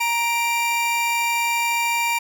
45% pulse tone pair together, 936 / 2357 Hz, A#5 / D7, +7 / +6 cents, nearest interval octave + major third, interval 1599 cents, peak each -22 dBFS, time 0-2.19 s, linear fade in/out 10 ms, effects none

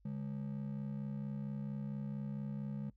triangle ring-modulated tone, 174.61 Hz, F3, in tune, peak -33 dBFS, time 0.05-2.9 s, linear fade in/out 5 ms, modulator 32.2 Hz, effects noise-tail reverb RT60 0.1 s tail -20 dB re dry + added 50 Hz sine -65 dBFS peak until 2.96 s

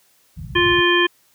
white low-pass noise, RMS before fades -29 dBFS, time 0.36-0.81 s, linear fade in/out 20 ms, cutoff 160 Hz, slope 48 dB/octave
harmonic tone, 350 Hz, F4, 4 cents sharp, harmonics 1 / 3 / 5 / 7 / 9, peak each -17 / -21 / -18 / -23 / -21 dBFS, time 0.55-1.07 s, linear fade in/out 10 ms
effects white hiss -58 dBFS RMS until 1.34 s + high-pass 60 Hz 12 dB/octave

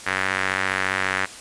sawtooth tone with band-pass filter, 94.9 Hz, F#2, 44 cents sharp, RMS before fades -24 dBFS, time 0.06-1.26 s, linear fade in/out 10 ms, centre 1800 Hz, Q 2.5, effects white hiss -39 dBFS RMS until 1.4 s + resampled to 22050 Hz

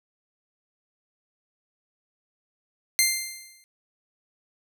10% pulse tone with exponential decay, 2093 Hz, C7, in tune, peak -7 dBFS, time 2.99-3.64 s, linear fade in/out 0 ms, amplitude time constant 140 ms, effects none

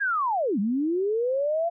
sine linear two-way sweep, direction down then up, 1666 to 190 to 693 Hz, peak -22 dBFS, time 0-1.7 s, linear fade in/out 20 ms, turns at 0.59 s, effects none

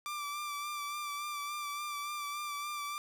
sawtooth tone with vibrato, 1174.7 Hz, D6, in tune, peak -33 dBFS, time 0.06-2.98 s, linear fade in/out 0 ms, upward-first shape sine, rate 3.5 Hz, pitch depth 28 cents each way, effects none

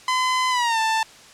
sawtooth tone with pitch glide, 1019 to 887.1 Hz, C6 to A5, -46 to +14 cents, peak -15 dBFS, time 0.08-1.03 s, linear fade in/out 2 ms, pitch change -240 cents, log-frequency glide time 0.5-0.79 s, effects white hiss -46 dBFS RMS until 1.33 s + low-pass 7000 Hz 12 dB/octave

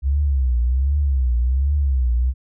sine tone with vibrato, 65.8 Hz, C2, 10 cents sharp, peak -15 dBFS, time 0.02-2.34 s, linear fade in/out 50 ms, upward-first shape triangle, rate 1.3 Hz, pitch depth 200 cents each way, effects none

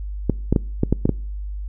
clicks, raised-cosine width 3 ms, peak -3 dBFS, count 7, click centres 0.297 / 0.526 / 0.562 / 0.834 / 0.926 / 1.055 / 1.093 s, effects noise-tail reverb RT60 0.5 s tail -25 dB re dry + added 50 Hz sine -26 dBFS peak until 1.68 s

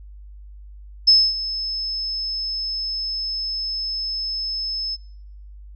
sine tone with ADSR envelope, 5220 Hz, E8, 18 cents flat, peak -8 dBFS, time 1.07-4.97 s, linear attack 12 ms, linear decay 250 ms, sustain -15 dB, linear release 33 ms, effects noise-tail reverb RT60 0.7 s tail -25 dB re dry + added 50 Hz sine -38 dBFS peak until 5.75 s

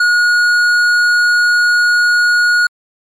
triangle tone with tanh clipping, 1446 Hz, F#6, 40 cents flat, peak -10 dBFS, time 0-2.67 s, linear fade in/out 5 ms, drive 14 dB, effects MP3 96 kbps

